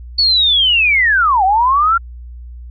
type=linear two-way sweep; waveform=sine; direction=down then up; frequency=4500 to 732 to 1398 Hz; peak=-9 dBFS; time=0.18-1.98 s; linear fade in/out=10 ms; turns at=1.44 s; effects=added 60 Hz sine -29 dBFS peak until 2.7 s